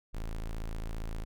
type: tone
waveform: 45% pulse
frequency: 27.5 Hz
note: A0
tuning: in tune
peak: -34 dBFS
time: 0.13-1.25 s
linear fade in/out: 20 ms
effects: none